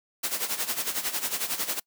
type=noise with tremolo; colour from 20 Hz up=white; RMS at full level=-27 dBFS; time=0.23-1.8 s; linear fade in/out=10 ms; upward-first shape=sine; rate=11 Hz; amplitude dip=75%; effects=noise-tail reverb RT60 0.1 s tail -26 dB re dry + high-pass 200 Hz 12 dB/octave